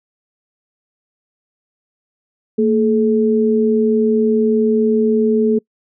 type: tone pair together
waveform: sine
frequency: 226.9 / 428.3 Hz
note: A#3 / A4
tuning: -47 / -47 cents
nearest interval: major seventh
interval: 1100 cents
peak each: -14 dBFS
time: 2.58-5.59 s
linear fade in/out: 10 ms
effects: noise-tail reverb RT60 0.1 s tail -26 dB re dry